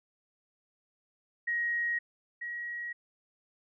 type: tone pair in turn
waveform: sine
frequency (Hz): 1888 / 1904.4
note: A#6 / A#6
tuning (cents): +22 / +37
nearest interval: unison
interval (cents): 15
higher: second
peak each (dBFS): -28 / -35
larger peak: first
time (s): 1.47-1.99 / 2.41-2.93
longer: neither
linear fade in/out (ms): 10
effects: none